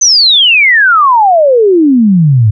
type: exponential sweep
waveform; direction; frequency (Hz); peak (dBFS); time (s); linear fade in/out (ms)
sine; down; 6272 to 101.1; -3; 0.01-2.51; 10
effects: none